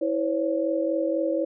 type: tone cluster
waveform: sine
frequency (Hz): 326.7 / 516 / 560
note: E4 / C5 / C#5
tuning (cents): -15 / -24 / +18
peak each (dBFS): -26 / -28 / -26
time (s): 0.01-1.45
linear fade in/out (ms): 10
effects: none